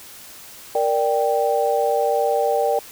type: chord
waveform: sine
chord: G minor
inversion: first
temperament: equal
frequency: 466.2 / 587.3 / 784 Hz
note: Bb4 / D5 / G5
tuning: 0 / 0 / 0 cents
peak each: -21 dBFS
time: 0.75-2.79 s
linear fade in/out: 2 ms
effects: white hiss -41 dBFS RMS until 2.91 s